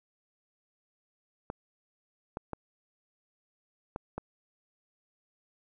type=clicks; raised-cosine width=1 ms; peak=-21 dBFS; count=5; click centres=1.501 / 2.371 / 2.533 / 3.961 / 4.18 s; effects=none